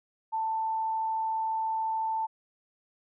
sine tone, 887 Hz, A5, 14 cents sharp, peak -27 dBFS, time 0.32-2.27 s, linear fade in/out 20 ms, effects none

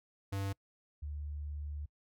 square / sine tone pair in turn, 98.2 / 73.57 Hz, G2 / D2, +4 / +4 cents, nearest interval perfect fourth, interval 500 cents, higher first, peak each -35 / -38 dBFS, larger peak first, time 0.32-0.53 / 1.02-1.86 s, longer second, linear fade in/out 10 ms, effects noise-tail reverb RT60 0.1 s tail -25 dB re dry

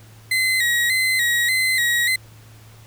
35% pulse tone with vibrato, 1975.5 Hz, B6, in tune, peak -15 dBFS, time 0.31-2.16 s, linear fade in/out 5 ms, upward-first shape square, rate 1.7 Hz, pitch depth 64 cents each way, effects added 110 Hz sine -44 dBFS peak until 2.86 s + pink hiss -50 dBFS RMS until 2.86 s

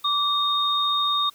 sine tone pair together, 1164 / 3695 Hz, D6 / A#7, -16 / -16 cents, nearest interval octave + minor sixth, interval 2000 cents, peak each -23 / -22 dBFS, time 0.04-1.3 s, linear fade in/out 10 ms, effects white hiss -54 dBFS RMS until 1.34 s

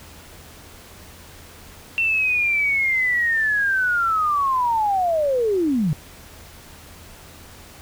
sine linear sweep, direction down, 2707 to 138.59 Hz, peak -17 dBFS, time 1.98-5.93 s, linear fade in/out 0 ms, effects added 82 Hz sine -48 dBFS peak until 7.81 s + pink hiss -44 dBFS RMS until 7.81 s

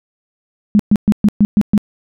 sine tone bursts, 207.7 Hz, G#3, in tune, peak -6 dBFS, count 7, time 0.75-1.778 s, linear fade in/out 0 ms, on 44 ms, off 120 ms, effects none

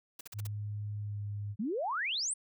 white noise bursts, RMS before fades -45 dBFS, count 5, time 0.19-0.47 s, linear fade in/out 5 ms, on 20 ms, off 45 ms
sine tone with pitch glide, 104.1 to 102.73 Hz, G#2 to G#2, +5 to -18 cents, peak -35 dBFS, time 0.33-1.56 s, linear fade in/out 50 ms, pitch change -23 cents, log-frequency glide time 1-1.19 s
sine exponential sweep, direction up, 190 to 9470 Hz, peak -31 dBFS, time 1.59-2.34 s, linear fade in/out 10 ms
effects none

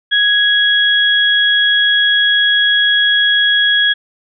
sine tone pair together, 1661.2 / 3322 Hz, G#6 / G#7, 0 / 0 cents, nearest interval octave, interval 1200 cents, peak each -12 dBFS, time 0.11-3.94 s, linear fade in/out 20 ms, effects none

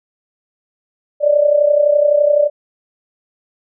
sine tone with amplitude modulation, 587.3 Hz, D5, in tune, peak -6 dBFS, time 1.2-2.5 s, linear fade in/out 50 ms, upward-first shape sine, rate 31.8 Hz, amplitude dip 70%, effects none

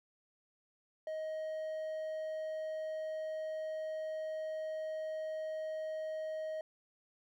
triangle tone, 628 Hz, D#5, 16 cents sharp, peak -35 dBFS, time 1.07-6.61 s, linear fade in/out 2 ms, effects none

